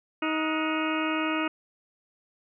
harmonic tone with a mistuned harmonic, 314.4 Hz, D#4, 18 cents sharp, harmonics 1 / 2 / 3 / 4 / 5 / 6 / 7 / 8 / 9, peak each -28 / -35 / -36 / -33 / -36 / -40 / -38 / -35 / -38 dBFS, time 0.22-1.48 s, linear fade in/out 5 ms, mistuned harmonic 5, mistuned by -120 cents, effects none

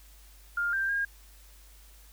sine tone with pitch steps, 1406 / 1578 / 1621 Hz, F6 / G6 / G#6, +11 / +11 / -42 cents, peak -26 dBFS, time 0.57-1.05 s, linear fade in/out 5 ms, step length 160 ms, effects added 50 Hz sine -52 dBFS peak until 2.12 s + white hiss -58 dBFS RMS until 2.12 s

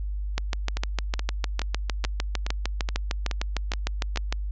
two click trains, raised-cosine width 0.2 ms, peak -9 / -12 dBFS, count 27 / 9, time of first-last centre 0.38-4.325 / 0.77-4.16 s, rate 6.59 / 2.36 Hz, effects added 50 Hz sine -27 dBFS peak until 4.51 s + resampled to 16000 Hz

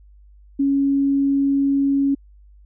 sine tone, 277.2 Hz, C#4, in tune, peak -15 dBFS, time 0.59-2.15 s, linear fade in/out 10 ms, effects added 50 Hz sine -45 dBFS peak until 2.65 s

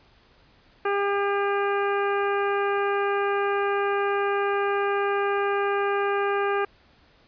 harmonic tone, 401.6 Hz, G4, 42 cents sharp, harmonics 1 / 2 / 3 / 4 / 5 / 6 / 7, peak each -24 / -29 / -29 / -31 / -41 / -37 / -43 dBFS, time 0.85-6.65 s, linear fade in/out 5 ms, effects pink hiss -58 dBFS RMS until 7.27 s + resampled to 11025 Hz

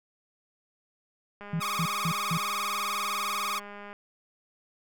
click train, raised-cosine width 0.5 ms, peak -29 dBFS, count 515, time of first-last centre 1.41-3.93 s, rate 204 Hz
sine tone bursts, 164.81 Hz, E3, in tune, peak -26 dBFS, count 4, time 1.53-2.376 s, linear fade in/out 5 ms, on 69 ms, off 190 ms
sawtooth tone with vibrato, 1174.7 Hz, D6, in tune, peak -25 dBFS, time 1.6-3.6 s, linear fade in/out 20 ms, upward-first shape sine, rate 20 Hz, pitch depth 150 cents each way
effects none

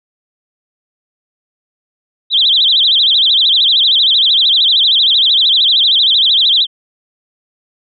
sine tone with vibrato, 3520 Hz, A7, in tune, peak -7 dBFS, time 2.3-6.67 s, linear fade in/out 50 ms, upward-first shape sine, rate 13 Hz, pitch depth 220 cents each way, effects none

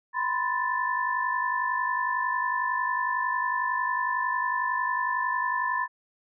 sine tone cluster, 985 / 1036 / 1757 Hz, B5 / C6 / A6, -5 / -17 / -3 cents, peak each -29 dBFS, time 0.13-5.88 s, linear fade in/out 50 ms, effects none

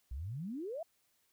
sine exponential sweep, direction up, 56.9 to 698.5 Hz, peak -38 dBFS, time 0.11-0.83 s, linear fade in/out 5 ms, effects white hiss -75 dBFS RMS until 1.32 s

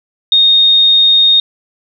sine tone, 3700 Hz, A#7, 14 cents flat, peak -5 dBFS, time 0.32-1.4 s, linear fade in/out 2 ms, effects none

